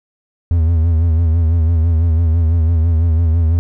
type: tone with vibrato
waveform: triangle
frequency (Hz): 82.3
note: E2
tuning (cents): -2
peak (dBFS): -8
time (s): 0.51-3.59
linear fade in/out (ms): 0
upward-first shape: sine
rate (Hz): 6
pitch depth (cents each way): 71
effects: none